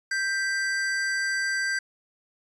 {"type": "tone pair together", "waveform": "square", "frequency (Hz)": [1573.9, 1975.5], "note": ["G6", "B6"], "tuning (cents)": [7, 0], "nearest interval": "major third", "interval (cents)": 393, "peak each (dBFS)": [-26, -33], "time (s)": [0.11, 1.79], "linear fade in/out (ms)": 5, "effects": ["resampled to 22050 Hz"]}